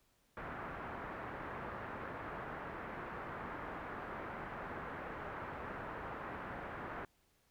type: low-pass noise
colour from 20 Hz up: white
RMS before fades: -45 dBFS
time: 0.37-7.05 s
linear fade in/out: 2 ms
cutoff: 1600 Hz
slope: 24 dB/octave
effects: pink hiss -74 dBFS RMS until 7.5 s